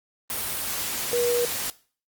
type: tone in noise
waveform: sine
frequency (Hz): 481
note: B4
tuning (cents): -46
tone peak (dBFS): -21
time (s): 1.13-1.45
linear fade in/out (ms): 0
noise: white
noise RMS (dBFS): -29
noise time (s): 0.3-1.7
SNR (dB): +5
effects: noise-tail reverb RT60 0.4 s tail -19 dB re dry + Opus 32 kbps